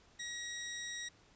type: tone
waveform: 15% pulse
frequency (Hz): 1902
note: A#6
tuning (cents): +34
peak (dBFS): -34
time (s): 0.19-1.09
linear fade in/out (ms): 10
effects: pink hiss -65 dBFS RMS until 1.35 s + resampled to 16000 Hz